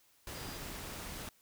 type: tone in noise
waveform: sine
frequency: 4836 Hz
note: D8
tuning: 50 cents sharp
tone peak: -53 dBFS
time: 0.35-0.57 s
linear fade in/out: 2 ms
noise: pink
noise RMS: -44 dBFS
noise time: 0.27-1.29 s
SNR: -12 dB
effects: white hiss -68 dBFS RMS until 1.41 s